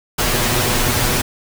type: noise with comb filter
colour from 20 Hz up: pink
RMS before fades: -17 dBFS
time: 0.18-1.22 s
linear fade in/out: 10 ms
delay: 8.2 ms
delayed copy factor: +0.8
effects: none